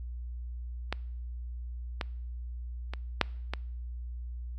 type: clicks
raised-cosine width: 0.3 ms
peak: -14 / -15 / -21 / -6 / -16 dBFS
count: 5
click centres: 0.926 / 2.012 / 2.936 / 3.213 / 3.536 s
effects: noise-tail reverb RT60 0.7 s tail -25 dB re dry + added 60 Hz sine -36 dBFS peak until 4.58 s